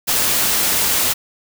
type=noise; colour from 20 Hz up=white; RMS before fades=-17 dBFS; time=0.07-1.14 s; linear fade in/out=20 ms; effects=none